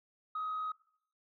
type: tone with frequency modulation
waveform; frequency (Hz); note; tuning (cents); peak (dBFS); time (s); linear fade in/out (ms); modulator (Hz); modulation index
sine; 1261; D#6; +23; -33; 0.35-0.72; 5; 55; 0.27
effects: noise-tail reverb RT60 0.7 s tail -24 dB re dry + tanh soft clip ceiling -31 dBFS